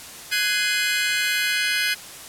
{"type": "chord", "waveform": "25% pulse", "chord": "Ab dominant seventh", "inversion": "third", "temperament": "just", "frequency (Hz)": [1495.1, 1661.2, 2077, 2492], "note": ["Gb6", "Ab6", "C7", "Eb7"], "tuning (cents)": [18, 0, -13, 2], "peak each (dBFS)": -22, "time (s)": [0.31, 1.95], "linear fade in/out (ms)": 20, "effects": ["white hiss -39 dBFS RMS until 2.28 s", "low-pass 12000 Hz 12 dB/octave"]}